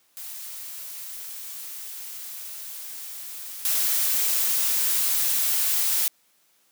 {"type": "noise with level steps", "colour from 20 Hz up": "blue", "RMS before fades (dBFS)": [-37, -23], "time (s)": [0.17, 6.08], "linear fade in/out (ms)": 0, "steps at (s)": 3.65, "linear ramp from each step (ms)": 2, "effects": ["white hiss -64 dBFS RMS until 6.71 s", "high-pass 150 Hz 12 dB/octave"]}